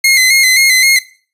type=tone with vibrato; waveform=sawtooth; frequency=2093 Hz; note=C7; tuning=in tune; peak=-3 dBFS; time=0.04-0.99 s; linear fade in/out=5 ms; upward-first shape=square; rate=3.8 Hz; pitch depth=44 cents each way; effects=noise-tail reverb RT60 0.4 s tail -18 dB re dry + resampled to 32000 Hz